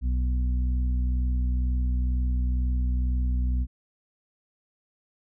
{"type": "harmonic tone", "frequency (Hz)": 62.1, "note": "B1", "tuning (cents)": 10, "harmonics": [1, 2, 3, 4], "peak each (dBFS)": [-22, -38, -41, -38], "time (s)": [0.01, 3.67], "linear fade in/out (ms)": 50, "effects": []}